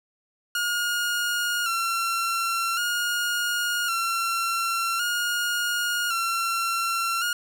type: tone with vibrato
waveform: sawtooth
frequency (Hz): 1394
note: F6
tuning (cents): -4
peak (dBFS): -20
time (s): 0.55-7.33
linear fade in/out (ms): 2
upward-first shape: square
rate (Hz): 0.45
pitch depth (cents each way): 44
effects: none